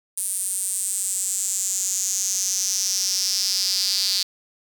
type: tone with high-pass filter sweep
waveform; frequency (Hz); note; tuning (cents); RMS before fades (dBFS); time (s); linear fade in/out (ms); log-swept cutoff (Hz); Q
square; 95.4; G2; -47; -24; 0.17-4.23; 5; 9500 to 4500; 5.9
effects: none